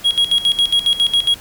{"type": "tone with tremolo", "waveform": "triangle", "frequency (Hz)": 3300, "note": "G#7", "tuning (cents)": -12, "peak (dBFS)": -9, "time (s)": [0.04, 1.35], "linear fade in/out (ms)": 20, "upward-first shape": "square", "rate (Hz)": 7.3, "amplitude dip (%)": 80, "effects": ["pink hiss -38 dBFS RMS until 1.4 s"]}